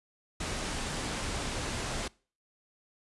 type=low-pass noise; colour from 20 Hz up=pink; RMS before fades=-35 dBFS; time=0.4-2.08 s; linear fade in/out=5 ms; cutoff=9800 Hz; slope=24 dB/octave; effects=noise-tail reverb RT60 0.4 s tail -24 dB re dry + resampled to 24000 Hz